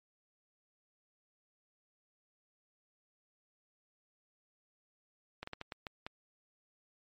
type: slowing click train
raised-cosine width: 0.3 ms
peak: -25 dBFS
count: 7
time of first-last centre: 5.43-6.065 s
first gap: 44 ms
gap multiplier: 1.35
effects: MP3 48 kbps